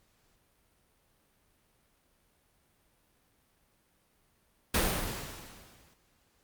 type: noise with exponential decay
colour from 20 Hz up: pink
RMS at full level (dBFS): -25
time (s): 4.74-5.94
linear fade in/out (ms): 5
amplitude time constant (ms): 260
effects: pink hiss -70 dBFS RMS until 6.43 s + Opus 48 kbps